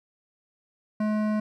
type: tone with hard clipping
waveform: triangle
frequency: 213.2 Hz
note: G#3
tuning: 46 cents sharp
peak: -25 dBFS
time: 1-1.4 s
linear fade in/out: 5 ms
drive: 18 dB
effects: none